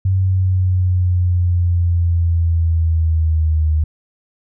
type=linear sweep; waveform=sine; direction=down; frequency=95.1 to 77 Hz; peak=-12 dBFS; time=0.05-3.84 s; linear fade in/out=5 ms; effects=none